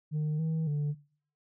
sine tone with pitch steps, 152.5 / 160.2 / 146.9 Hz, D#3 / E3 / D3, -34 / -49 / +1 cents, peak -25 dBFS, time 0.11-0.95 s, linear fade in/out 50 ms, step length 280 ms, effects noise-tail reverb RT60 0.5 s tail -22 dB re dry + tanh soft clip ceiling -27 dBFS

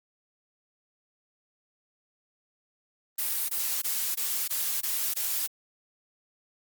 blue noise bursts, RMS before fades -29 dBFS, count 7, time 3.18-5.47 s, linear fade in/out 10 ms, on 310 ms, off 20 ms, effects Opus 32 kbps

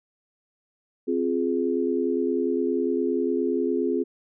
sine chord, F minor, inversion second, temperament just, 261.9 / 349.2 / 419.1 Hz, C4 / F4 / Ab4, +2 / 0 / +16 cents, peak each -26 dBFS, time 1.07-4.04 s, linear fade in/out 20 ms, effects none

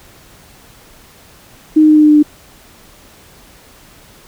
sine tone with pitch steps, 310 / 308 / 306.1 / 304.1 / 302.2 / 300.3 / 298.4 Hz, D#4 / D#4 / D#4 / D#4 / D4 / D4 / D4, -6 / -17 / -28 / -40 / +50 / +39 / +28 cents, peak -4 dBFS, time 1.76-2.229 s, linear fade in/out 10 ms, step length 67 ms, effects pink hiss -43 dBFS RMS until 4.27 s

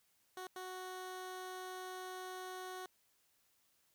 15% pulse tone bursts at uneven times, 370 Hz, F#4, in tune, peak -38 dBFS, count 2, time 0.37-0.47 / 0.56-2.86 s, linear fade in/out 2 ms, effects white hiss -75 dBFS RMS until 3.94 s

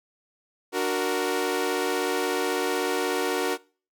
sawtooth chord, D augmented, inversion none, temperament equal, 293.7 / 370 / 466.2 Hz, D4 / F#4 / A#4, 0 / 0 / 0 cents, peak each -27 / -23 / -24 dBFS, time 0.72-3.58 s, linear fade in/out 50 ms, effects noise-tail reverb RT60 0.4 s tail -23 dB re dry

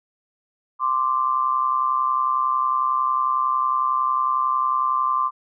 sine tone pair together, 1043.7 / 1174.7 Hz, C6 / D6, -5 / 0 cents, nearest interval major second, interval 205 cents, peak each -21 dBFS, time 0.79-5.31 s, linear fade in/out 50 ms, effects none

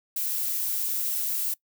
violet noise, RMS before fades -28 dBFS, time 0.16-1.54 s, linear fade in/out 5 ms, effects noise-tail reverb RT60 0.1 s tail -22 dB re dry

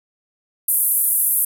pink band-pass noise, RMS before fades -18 dBFS, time 0.68-1.45 s, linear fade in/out 5 ms, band 10000 to 14000 Hz, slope 48 dB/octave, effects none

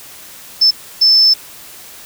sine tone bursts at uneven times, 5274 Hz, E8, in tune, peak -6 dBFS, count 2, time 0.61-0.71 / 1.01-1.34 s, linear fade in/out 10 ms, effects white hiss -36 dBFS RMS until 2.05 s

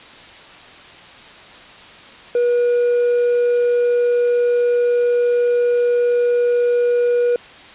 sine tone with hard clipping, 483 Hz, B4, 39 cents flat, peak -14 dBFS, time 2.35-7.36 s, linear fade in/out 2 ms, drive 2 dB, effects white hiss -40 dBFS RMS until 7.74 s + resampled to 8000 Hz

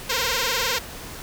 5% pulse tone with vibrato, 493.9 Hz, B4, in tune, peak -10 dBFS, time 0.09-0.79 s, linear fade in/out 10 ms, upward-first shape sine, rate 20 Hz, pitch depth 150 cents each way, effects pink hiss -37 dBFS RMS until 1.22 s

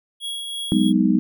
square tone with tremolo, 3322 Hz, G#7, in tune, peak -26 dBFS, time 0.2-0.93 s, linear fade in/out 50 ms, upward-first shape triangle, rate 3 Hz, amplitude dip 35%
sine chord, G# minor seventh, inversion third, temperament just, 186.89 / 207.7 / 249.2 / 311.5 Hz, F#3 / G#3 / B3 / D#4, +18 / 0 / +16 / +2 cents, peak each -20 dBFS, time 0.72-1.19 s, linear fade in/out 0 ms
effects none

